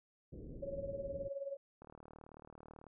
pink low-pass noise, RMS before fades -49 dBFS, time 0.32-1.29 s, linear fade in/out 10 ms, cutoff 510 Hz, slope 48 dB/octave
sine tone with tremolo, 554.4 Hz, C#5, in tune, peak -36 dBFS, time 0.62-1.57 s, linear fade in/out 10 ms, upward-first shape triangle, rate 19 Hz, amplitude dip 85%
click train, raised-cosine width 1 ms, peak -40 dBFS, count 41, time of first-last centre 1.82-2.867 s, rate 38.2 Hz
effects none

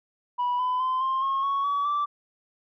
sine tone with pitch steps, 980 / 1004.6 / 1029.9 / 1055.8 / 1082.4 / 1109.6 / 1137.5 / 1166.1 Hz, B5 / B5 / C6 / C6 / C#6 / C#6 / C#6 / D6, -14 / +29 / -28 / +15 / -42 / +1 / +44 / -13 cents, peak -21 dBFS, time 0.38-2.06 s, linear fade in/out 20 ms, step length 210 ms, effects tanh soft clip ceiling -21 dBFS

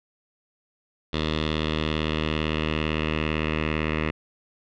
10% pulse tone with low-pass filter sweep, 77.78 Hz, D#2, in tune, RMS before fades -26 dBFS, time 1.13-4.11 s, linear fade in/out 5 ms, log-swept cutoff 3600 to 2400 Hz, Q 3.7, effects none

